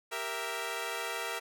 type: chord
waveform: 10% pulse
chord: E diminished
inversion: first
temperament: equal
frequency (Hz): 392 / 466.2 / 659.3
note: G4 / Bb4 / E5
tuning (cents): 0 / 0 / 0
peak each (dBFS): -33 / -29 / -30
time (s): 0.11-1.4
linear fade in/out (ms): 20
effects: none